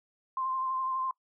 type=tone with vibrato; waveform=sine; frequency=1046.5 Hz; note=C6; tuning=in tune; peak=-29 dBFS; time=0.37-1.11 s; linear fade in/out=2 ms; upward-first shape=triangle; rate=12 Hz; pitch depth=28 cents each way; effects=noise-tail reverb RT60 0.1 s tail -22 dB re dry